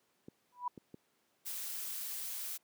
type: clicks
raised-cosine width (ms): 3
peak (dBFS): -32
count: 3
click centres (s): 0.284 / 0.777 / 0.943
type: tone with exponential growth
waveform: sine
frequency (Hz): 983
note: B5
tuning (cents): -8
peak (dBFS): -30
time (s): 0.52-0.68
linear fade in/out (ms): 5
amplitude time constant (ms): 33
type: noise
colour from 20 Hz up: blue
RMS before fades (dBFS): -41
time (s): 1.45-2.58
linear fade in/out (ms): 20
effects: pink hiss -75 dBFS RMS until 2.63 s + high-pass 200 Hz 12 dB/octave